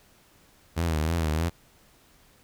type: tone with vibrato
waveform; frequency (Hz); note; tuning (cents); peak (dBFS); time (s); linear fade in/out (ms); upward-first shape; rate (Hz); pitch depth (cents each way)
sawtooth; 80.5; E2; -41; -20; 0.76-1.5; 20; triangle; 3.2; 110
effects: pink hiss -59 dBFS RMS until 2.43 s